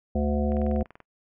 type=harmonic tone; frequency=73.1 Hz; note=D2; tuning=7 cents flat; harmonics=1 / 3 / 5 / 7 / 9 / 10; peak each=-26 / -26 / -34 / -31 / -35 / -36 dBFS; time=0.15-0.83 s; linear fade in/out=5 ms
type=click train; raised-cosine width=0.5 ms; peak=-30 dBFS; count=11; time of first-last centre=0.52-1.003 s; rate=20.7 Hz
effects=noise-tail reverb RT60 0.1 s tail -24 dB re dry